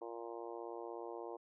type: harmonic tone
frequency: 116.54 Hz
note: A#2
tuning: in tune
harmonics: 3 / 4 / 5 / 6 / 7 / 8 / 9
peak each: -48 / -48 / -52 / -53 / -54 / -54 / -57 dBFS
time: 0.01-1.37 s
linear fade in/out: 10 ms
effects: none